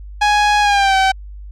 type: tone with pitch glide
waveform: sawtooth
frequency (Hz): 832 to 767.4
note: G#5 to G5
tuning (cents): +3 to -37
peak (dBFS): -7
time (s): 0.21-1.12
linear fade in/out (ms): 10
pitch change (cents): -140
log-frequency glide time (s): 0.61-0.96
effects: added 50 Hz sine -30 dBFS peak until 1.51 s + low-pass 5000 Hz 12 dB/octave